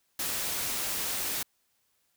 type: noise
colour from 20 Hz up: white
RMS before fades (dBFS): -32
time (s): 0.19-1.43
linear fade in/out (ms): 5
effects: white hiss -73 dBFS RMS until 2.16 s